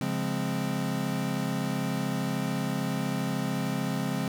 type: chord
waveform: square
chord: Db major seventh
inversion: none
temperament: equal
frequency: 138.59 / 174.61 / 207.7 / 261.6 Hz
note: Db3 / F3 / Ab3 / C4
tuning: 0 / 0 / 0 / 0 cents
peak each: -34 dBFS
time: 0.01-4.28 s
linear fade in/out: 2 ms
effects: none